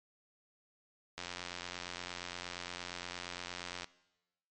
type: click train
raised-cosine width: 0.2 ms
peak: -23 dBFS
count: 237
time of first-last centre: 1.18-3.844 s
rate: 88.6 Hz
effects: noise-tail reverb RT60 1.0 s tail -20 dB re dry + MP3 48 kbps